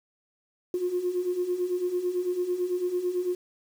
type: beating tone pair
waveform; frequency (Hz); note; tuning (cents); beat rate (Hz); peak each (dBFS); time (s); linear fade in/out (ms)
sine; 352.5 / 361.5; F4 / F#4; +16 / -40; 9; -31 / -26; 0.74-3.35; 2
effects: tanh soft clip ceiling -18 dBFS + 8-bit